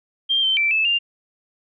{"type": "tone with pitch steps", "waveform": "sine", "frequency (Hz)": [3181, 3104, 2336, 2615, 2796], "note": ["G7", "G7", "D7", "E7", "F7"], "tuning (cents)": [25, -18, -10, -15, 1], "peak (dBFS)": -16, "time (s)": [0.29, 0.99], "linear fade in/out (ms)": 20, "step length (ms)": 140, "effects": []}